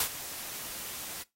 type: noise with ADSR envelope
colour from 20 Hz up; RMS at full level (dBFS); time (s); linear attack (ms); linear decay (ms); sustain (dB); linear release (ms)
white; -25; 0-1.23; 4; 76; -15; 9
effects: noise-tail reverb RT60 0.2 s tail -19 dB re dry + AAC 48 kbps